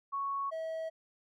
sine / triangle tone pair in turn, 1108.7 / 645.6 Hz, C#6 / E5, 0 / -36 cents, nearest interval major sixth, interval 936 cents, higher first, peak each -32 / -33 dBFS, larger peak first, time 0.12-0.51 / 0.51-0.9 s, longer neither, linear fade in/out 20 ms, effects none

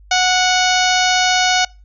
harmonic tone with a mistuned harmonic, 735 Hz, F#5, 12 cents flat, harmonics 1 / 2 / 3 / 4 / 5 / 6 / 7 / 8 / 9, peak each -16 / -19 / -21 / -22 / -23 / -24 / -24 / -25 / -26 dBFS, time 0.11-1.65 s, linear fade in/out 5 ms, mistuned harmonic 3, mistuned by +18 cents, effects noise-tail reverb RT60 0.3 s tail -26 dB re dry + added 50 Hz sine -41 dBFS peak until 1.84 s

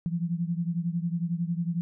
sine beating tone pair, 167.5 / 178.5 Hz, E3 / F3, +28 / +38 cents, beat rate 11 Hz, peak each -28 / -31 dBFS, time 0.06-1.81 s, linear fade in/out 0 ms, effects none

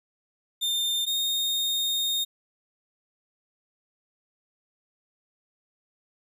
40% pulse tone pair in turn, 3610 / 3690 Hz, A7 / A#7, +44 / -18 cents, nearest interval unison, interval 38 cents, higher second, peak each -23 dBFS, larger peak neither, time 0.61-1.06 / 1.06-2.25 s, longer second, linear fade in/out 20 ms, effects none

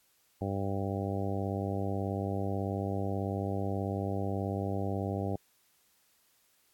harmonic tone, 98.3 Hz, G2, 5 cents sharp, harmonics 1 / 2 / 3 / 4 / 5 / 6 / 7 / 8, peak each -34 / -37 / -39 / -40 / -41 / -42 / -42 / -43 dBFS, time 0.41-5.36 s, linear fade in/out 5 ms, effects white hiss -69 dBFS RMS until 6.73 s + AAC 64 kbps

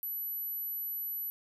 sine tone, 11840 Hz, F#9, in tune, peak -34 dBFS, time 0.03-1.3 s, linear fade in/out 0 ms, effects none

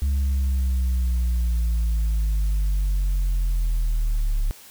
sine linear sweep, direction down, 70.1 to 34.65 Hz, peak -16 dBFS, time 0.02-4.51 s, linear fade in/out 0 ms, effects tanh soft clip ceiling -18 dBFS + white hiss -46 dBFS RMS until 4.7 s

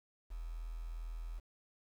sine tone with quantisation, 41.2 Hz, E1, in tune, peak -40 dBFS, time 0.3-1.4 s, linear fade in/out 20 ms, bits 10, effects none

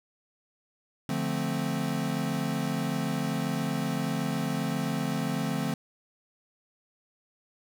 square chord, D minor seventh, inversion none, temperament equal, 146.83 / 174.61 / 220 / 261.6 Hz, D3 / F3 / A3 / C4, 0 / 0 / 0 / 0 cents, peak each -34 dBFS, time 1.09-5.74 s, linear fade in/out 2 ms, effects none

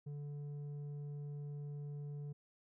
square tone with low-pass filter, 145.3 Hz, D3, 18 cents flat, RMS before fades -45 dBFS, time 0.06-2.33 s, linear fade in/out 10 ms, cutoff 300 Hz, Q 1.3, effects none

